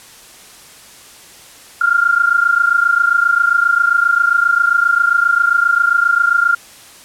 sine tone pair together, 1385 / 1412.5 Hz, F6 / F6, -15 / +19 cents, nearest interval unison, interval 34 cents, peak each -13 dBFS, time 1.81-6.55 s, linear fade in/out 5 ms, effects white hiss -40 dBFS RMS until 7.04 s + low-pass 11000 Hz 12 dB/octave

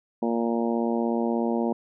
harmonic tone, 116.54 Hz, A#2, in tune, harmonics 2 / 3 / 4 / 5 / 6 / 7 / 8, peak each -25 / -29 / -31 / -33 / -35 / -36 / -37 dBFS, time 0.22-1.73 s, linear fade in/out 5 ms, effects none

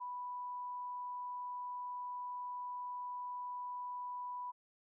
sine tone, 987.8 Hz, B5, in tune, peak -40 dBFS, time 0-4.52 s, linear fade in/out 20 ms, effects none

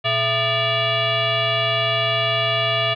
sine tone with frequency modulation, 1760 Hz, A6, in tune, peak -17 dBFS, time 0.04-2.95 s, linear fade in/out 20 ms, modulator 547 Hz, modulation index 3, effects none

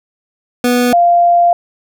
25% pulse / sine tone pair in turn, 245.5 / 694.4 Hz, B3 / F5, -10 / -10 cents, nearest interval octave + tritone, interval 1800 cents, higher second, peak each -6 dBFS, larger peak neither, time 0.64-0.93 / 0.93-1.53 s, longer second, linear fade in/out 2 ms, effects none

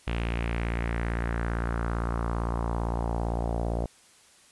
sawtooth tone with low-pass filter sweep, 57.7 Hz, A#1, 17 cents flat, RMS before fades -29 dBFS, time 0.07-3.86 s, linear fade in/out 5 ms, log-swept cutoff 2800 to 640 Hz, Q 2.8, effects white hiss -57 dBFS RMS until 4.51 s + resampled to 24000 Hz

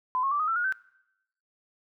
sine tone with pitch steps, 1015 / 1087.9 / 1165.9 / 1249.6 / 1339.3 / 1435.4 / 1538.5 Hz, B5 / C#6 / D6 / D#6 / E6 / F6 / G6, +47 / -33 / -13 / +7 / +27 / +47 / -33 cents, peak -24 dBFS, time 0.15-0.724 s, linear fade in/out 0 ms, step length 82 ms, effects noise-tail reverb RT60 0.8 s tail -21 dB re dry

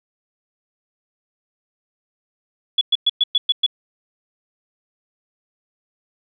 sine tone bursts, 3401 Hz, G#7, 40 cents sharp, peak -12 dBFS, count 7, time 2.78-3.664 s, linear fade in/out 5 ms, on 32 ms, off 110 ms, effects none

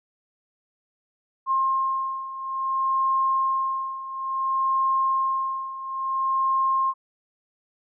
sine beating tone pair, 1064 / 1064.58 Hz, C6 / C6, +29 / +30 cents, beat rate 0.58 Hz, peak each -27 / -23 dBFS, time 1.46-6.94 s, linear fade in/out 50 ms, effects none

